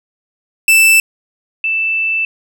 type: tone pair in turn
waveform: 45% pulse / sine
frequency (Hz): 2648 / 2648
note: E7 / E7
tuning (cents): +7 / +7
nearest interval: unison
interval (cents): 0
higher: neither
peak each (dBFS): -6 / -13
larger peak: first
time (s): 0.68-1 / 1.64-2.25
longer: second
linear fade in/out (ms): 2
effects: none